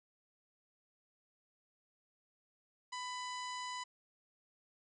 harmonic tone, 997 Hz, B5, 16 cents sharp, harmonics 1 / 2 / 3 / 4 / 5 / 6 / 7 / 8 / 9, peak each -42 / -48 / -51 / -52 / -52 / -61 / -53 / -63 / -64 dBFS, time 2.92-3.84 s, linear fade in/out 10 ms, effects none

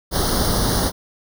pink noise with comb filter, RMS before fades -19 dBFS, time 0.11-0.92 s, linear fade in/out 50 ms, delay 0.2 ms, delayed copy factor +1, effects none

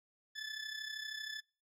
20% pulse tone with amplitude modulation, 1736 Hz, A6, 24 cents flat, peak -33 dBFS, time 0.35-1.41 s, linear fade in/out 20 ms, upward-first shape sine, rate 32.8 Hz, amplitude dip 65%, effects noise-tail reverb RT60 0.4 s tail -26 dB re dry + low-pass 8000 Hz 12 dB/octave

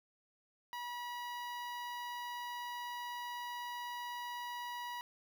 sawtooth tone with notch filter, 968 Hz, B5, 35 cents flat, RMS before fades -43 dBFS, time 0.73-5.01 s, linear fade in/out 0 ms, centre 8200 Hz, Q 0.81, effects none

